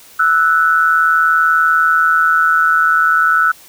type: tone pair together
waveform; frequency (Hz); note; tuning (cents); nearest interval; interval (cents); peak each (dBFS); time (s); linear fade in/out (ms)
sine; 1319.7 / 1480; E6 / F#6; +2 / 0; major second; 198; -12; 0.19-3.52; 10
effects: white hiss -42 dBFS RMS until 3.68 s